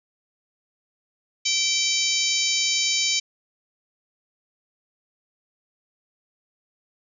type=harmonic tone; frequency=773 Hz; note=G5; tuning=24 cents flat; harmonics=3 / 4 / 5 / 6 / 7 / 8 / 9; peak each=-28 / -28 / -28 / -28 / -28 / -28 / -28 dBFS; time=1.45-3.2 s; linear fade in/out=10 ms; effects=none